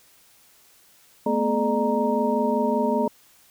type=tone cluster; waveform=sine; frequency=220.6 / 245.8 / 425.9 / 600 / 934 Hz; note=A3 / B3 / G#4 / D5 / A#5; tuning=+5 / -8 / +44 / +37 / +3 cents; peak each=-26 dBFS; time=1.26-3.08 s; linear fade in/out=5 ms; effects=white hiss -56 dBFS RMS until 3.5 s